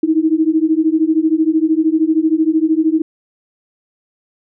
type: beating tone pair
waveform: sine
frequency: 311.1 / 324.1 Hz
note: D#4 / E4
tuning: 0 / -29 cents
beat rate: 13 Hz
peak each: -14 dBFS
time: 0.03-3.02 s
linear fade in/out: 5 ms
effects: none